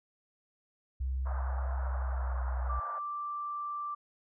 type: tone with pitch glide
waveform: sine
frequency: 65.3 to 62.97 Hz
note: C2 to B1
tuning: -3 to +34 cents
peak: -30 dBFS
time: 1-2.8 s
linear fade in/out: 10 ms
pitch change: -63 cents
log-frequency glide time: 1.83-2.44 s
type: band-pass noise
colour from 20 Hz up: pink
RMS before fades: -45 dBFS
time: 1.25-3 s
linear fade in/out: 20 ms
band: 580 to 1500 Hz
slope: 48 dB/octave
type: tone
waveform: sine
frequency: 1174.7 Hz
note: D6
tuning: in tune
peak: -34 dBFS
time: 2.69-3.95 s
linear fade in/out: 10 ms
effects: none